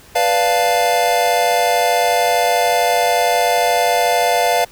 square chord, B half-diminished seventh, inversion none, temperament equal, 493.9 / 587.3 / 698.5 / 880 Hz, B4 / D5 / F5 / A5, 0 / 0 / 0 / 0 cents, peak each -21 / -22 / -16 / -22 dBFS, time 0.15-4.65 s, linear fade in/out 10 ms, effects pink hiss -44 dBFS RMS until 4.71 s

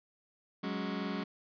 sawtooth chord, F# suspended second, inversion none, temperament just, 185 / 208.1 / 277.5 Hz, F#3 / G#3 / C#4, 0 / +4 / +2 cents, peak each -34 / -34 / -35 dBFS, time 0.63-1.24 s, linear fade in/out 10 ms, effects resampled to 11025 Hz

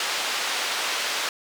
white band-pass noise, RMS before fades -27 dBFS, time 0-1.29 s, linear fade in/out 2 ms, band 510 to 4400 Hz, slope 12 dB/octave, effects none

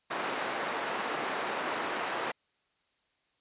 white band-pass noise, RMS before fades -34 dBFS, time 0.1-2.32 s, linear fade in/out 10 ms, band 300 to 1500 Hz, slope 12 dB/octave, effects white hiss -74 dBFS RMS until 3.4 s + resampled to 8000 Hz

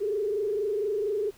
sine tone with frequency modulation, 415.3 Hz, G#4, in tune, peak -25 dBFS, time 0-1.31 s, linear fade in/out 20 ms, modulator 24.3 Hz, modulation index 1.1, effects pink hiss -56 dBFS RMS until 1.37 s

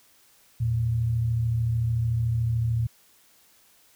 sine tone pair together, 82.31 / 115.9 Hz, E2 / A#2, -2 / -10 cents, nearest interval tritone, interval 592 cents, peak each -32 / -22 dBFS, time 0.6-2.87 s, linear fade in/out 10 ms, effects white hiss -59 dBFS RMS until 3.95 s

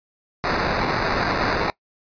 white noise with sample-and-hold, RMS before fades -22 dBFS, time 0.44-1.7 s, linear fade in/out 0 ms, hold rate 3150 Hz, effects noise-tail reverb RT60 0.1 s tail -22 dB re dry + resampled to 11025 Hz

